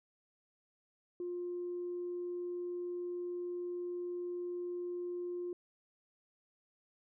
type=tone; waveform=sine; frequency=353.3 Hz; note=F4; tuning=20 cents sharp; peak=-36 dBFS; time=1.2-5.53 s; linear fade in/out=2 ms; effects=tanh soft clip ceiling -32 dBFS